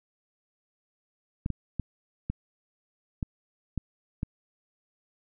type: clicks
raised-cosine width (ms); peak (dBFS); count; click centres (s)
5; -17; 7; 1.461 / 1.503 / 1.797 / 2.3 / 3.228 / 3.777 / 4.231
effects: none